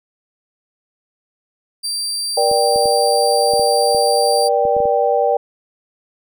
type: tone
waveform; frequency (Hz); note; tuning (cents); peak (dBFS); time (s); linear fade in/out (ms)
30% pulse; 4699; D8; 0; -17; 1.83-4.49; 20
type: chord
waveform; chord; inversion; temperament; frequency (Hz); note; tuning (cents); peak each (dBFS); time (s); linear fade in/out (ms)
sine; G minor; first; equal with one note detuned; 476.8 / 587.3 / 784; Bb4 / D5 / G5; +39 / 0 / 0; -17; 2.37-5.37; 5
type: clicks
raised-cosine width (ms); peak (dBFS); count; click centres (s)
2; -17; 10; 2.514 / 2.76 / 2.857 / 3.536 / 3.596 / 3.948 / 4.653 / 4.766 / 4.803 / 4.855
effects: none